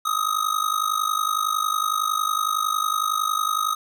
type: tone with amplitude modulation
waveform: square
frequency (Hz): 1258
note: D#6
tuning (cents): +19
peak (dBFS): -18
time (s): 0.05-3.75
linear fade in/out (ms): 10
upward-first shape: sine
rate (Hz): 50.9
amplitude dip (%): 85
effects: none